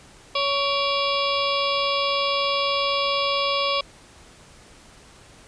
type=harmonic tone with a mistuned harmonic; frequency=560 Hz; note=C#5; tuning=18 cents sharp; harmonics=1 / 2 / 4 / 5 / 6 / 7 / 8 / 9; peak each=-26 / -25 / -30 / -31 / -28 / -33 / -34 / -32 dBFS; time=0.35-3.81 s; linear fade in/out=5 ms; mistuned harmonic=4; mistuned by=+79 cents; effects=pink hiss -49 dBFS RMS until 5.47 s + resampled to 22050 Hz